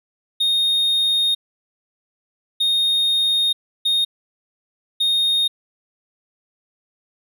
triangle tone bursts at uneven times, 3701 Hz, A#7, 13 cents flat, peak -14 dBFS, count 4, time 0.4-1.35 / 2.6-3.53 / 3.85-4.05 / 5-5.48 s, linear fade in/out 10 ms, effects none

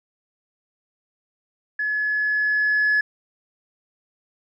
sine tone with level ramp, 1704 Hz, G#6, 44 cents sharp, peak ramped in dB -21 to -14 dBFS, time 1.79-3.01 s, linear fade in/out 5 ms, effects tanh soft clip ceiling -14 dBFS

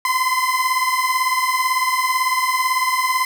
30% pulse beating tone pair, 1018 / 1036 Hz, C6 / C6, -48 / -17 cents, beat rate 18 Hz, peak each -17 dBFS, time 0.05-3.25 s, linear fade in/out 2 ms, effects none

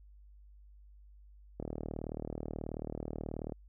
click train, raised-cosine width 2 ms, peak -25 dBFS, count 75, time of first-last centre 1.6-3.522 s, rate 38.5 Hz, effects added 50 Hz sine -54 dBFS peak until 3.68 s

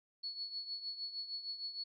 sine tone with tremolo, 4397 Hz, C#8, 15 cents flat, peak -37 dBFS, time 0.23-1.84 s, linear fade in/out 10 ms, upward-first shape triangle, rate 6.5 Hz, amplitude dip 75%, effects none

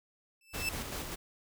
sawtooth tone with exponential growth, 2643 Hz, E7, 4 cents sharp, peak -25 dBFS, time 0.41-0.69 s, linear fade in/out 2 ms, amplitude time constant 59 ms
pink noise with tremolo, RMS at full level -38 dBFS, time 0.53-1.16 s, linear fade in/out 20 ms, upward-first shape square, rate 5.1 Hz, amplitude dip 35%
effects none

